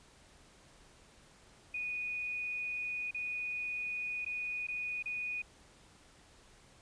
sine tone with dropouts, 2471 Hz, D#7, 13 cents flat, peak -35 dBFS, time 1.74-5.42 s, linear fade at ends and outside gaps 5 ms, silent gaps 3.11-3.145 / 4.249-4.262 / 4.67-4.684 / 5.026-5.057 s, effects pink hiss -61 dBFS RMS until 6.81 s + resampled to 22050 Hz

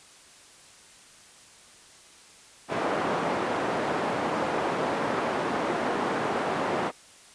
white band-pass noise, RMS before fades -28 dBFS, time 2.68-6.92 s, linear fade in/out 50 ms, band 200 to 920 Hz, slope 12 dB/octave, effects white hiss -52 dBFS RMS until 7.34 s + resampled to 22050 Hz

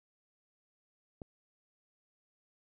click, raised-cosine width 2 ms, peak -30 dBFS, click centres 1.218 s, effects none

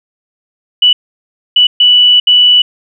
sine tone bursts at uneven times, 2960 Hz, F#7, in tune, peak -3 dBFS, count 4, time 0.82-0.93 / 1.56-1.67 / 1.8-2.2 / 2.27-2.62 s, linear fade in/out 5 ms, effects none

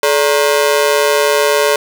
sawtooth ring-modulated tone, 504 Hz, B4, 35 cents sharp, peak -3 dBFS, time 0.03-1.76 s, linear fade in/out 2 ms, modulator 74.3 Hz, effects none

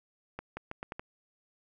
accelerating click train, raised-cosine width 0.5 ms, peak -23 dBFS, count 6, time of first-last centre 0.39-0.995 s, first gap 180 ms, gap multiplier 0.8, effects none

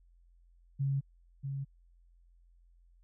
sine tone with echo, 137.5 Hz, C#3, 14 cents flat, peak -28 dBFS, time 0.79-1.01 s, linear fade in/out 20 ms, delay 640 ms, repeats 1, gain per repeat -6 dB, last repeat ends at 1.65 s, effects added 43 Hz sine -60 dBFS peak until 3.03 s

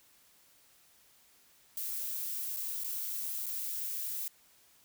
violet noise with dropouts, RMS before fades -37 dBFS, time 1.77-4.28 s, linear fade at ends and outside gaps 1 ms, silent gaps 2.564-2.569 / 2.837-2.844 / 3.459-3.464 s, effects white hiss -64 dBFS RMS until 4.84 s

